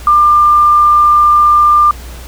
sine tone, 1195 Hz, D6, 30 cents sharp, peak -4 dBFS, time 0.07-1.91 s, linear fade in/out 2 ms, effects added 60 Hz sine -27 dBFS peak until 2.27 s + pink hiss -34 dBFS RMS until 2.27 s

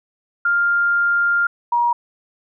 sine tone pair in turn, 1400 / 952.3 Hz, F6 / A#5, +4 / +37 cents, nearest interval perfect fifth, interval 667 cents, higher first, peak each -14 dBFS, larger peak neither, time 0.45-1.47 / 1.72-1.93 s, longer first, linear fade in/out 5 ms, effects none

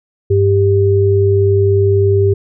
sine tone pair together, 98.78 / 395.1 Hz, G2 / G4, +14 / +14 cents, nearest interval 2 octaves, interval 2400 cents, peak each -11 dBFS, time 0.3-2.34 s, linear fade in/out 10 ms, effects none

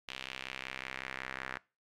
sawtooth tone with band-pass filter sweep, 65.41 Hz, C2, in tune, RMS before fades -43 dBFS, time 0.08-1.58 s, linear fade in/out 5 ms, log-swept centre 3000 to 1700 Hz, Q 2.3, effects noise-tail reverb RT60 0.3 s tail -22 dB re dry

